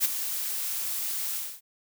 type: noise with ADSR envelope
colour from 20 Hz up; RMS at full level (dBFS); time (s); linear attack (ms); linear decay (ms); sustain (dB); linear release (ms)
blue; -21; 0-1.61; 44; 21; -10; 270
effects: none